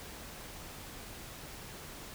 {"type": "silence", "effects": ["pink hiss -47 dBFS RMS until 2.14 s"]}